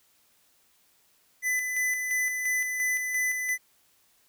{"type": "tone with tremolo", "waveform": "square", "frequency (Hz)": 2005, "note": "B6", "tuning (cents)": 26, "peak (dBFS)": -25, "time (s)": [1.42, 3.58], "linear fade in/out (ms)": 50, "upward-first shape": "square", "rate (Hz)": 2.9, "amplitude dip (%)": 40, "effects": ["white hiss -65 dBFS RMS until 4.28 s"]}